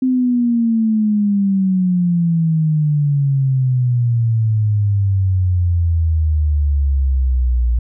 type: exponential sweep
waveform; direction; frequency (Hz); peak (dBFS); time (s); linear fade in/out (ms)
sine; down; 260 to 58.27; -12; 0.02-7.79; 5
effects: none